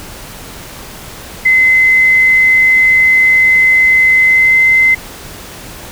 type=tone with pitch glide; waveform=sine; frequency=2050 to 2064 Hz; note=C7 to C7; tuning=-36 to -24 cents; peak=-5 dBFS; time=1.45-4.95 s; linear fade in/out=10 ms; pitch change=+12 cents; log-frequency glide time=4.25-4.58 s; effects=pink hiss -30 dBFS RMS until 5.91 s